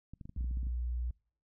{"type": "clicks", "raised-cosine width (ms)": 5, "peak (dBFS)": -34, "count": 11, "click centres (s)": [0.136, 0.212, 0.255, 0.294, 0.364, 0.409, 0.444, 0.511, 0.572, 0.631, 0.669]}
{"type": "tone", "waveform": "sine", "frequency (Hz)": 60.4, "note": "B1", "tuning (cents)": -38, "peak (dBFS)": -32, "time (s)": [0.37, 1.11], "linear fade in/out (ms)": 5}
{"effects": ["noise-tail reverb RT60 0.5 s tail -26 dB re dry"]}